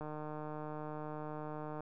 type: click train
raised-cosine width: 1 ms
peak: -30 dBFS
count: 274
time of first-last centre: 0.01-1.806 s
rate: 152 Hz
effects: none